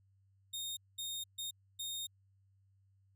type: tone bursts at uneven times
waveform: sawtooth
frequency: 3689 Hz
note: A#7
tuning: 19 cents flat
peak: -36 dBFS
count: 4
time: 0.53-0.77 / 0.98-1.24 / 1.38-1.51 / 1.79-2.07 s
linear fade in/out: 10 ms
effects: added 97 Hz sine -67 dBFS peak until 3.15 s